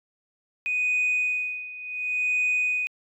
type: tone with tremolo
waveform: sine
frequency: 2489 Hz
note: D#7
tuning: in tune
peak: -19 dBFS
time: 0.66-2.87 s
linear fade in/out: 0 ms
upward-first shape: sine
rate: 0.69 Hz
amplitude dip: 85%
effects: tanh soft clip ceiling -18 dBFS